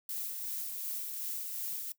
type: noise with tremolo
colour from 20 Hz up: violet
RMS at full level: -37 dBFS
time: 0.09-1.92 s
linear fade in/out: 2 ms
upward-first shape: sine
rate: 2.7 Hz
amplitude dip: 30%
effects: noise-tail reverb RT60 0.1 s tail -18 dB re dry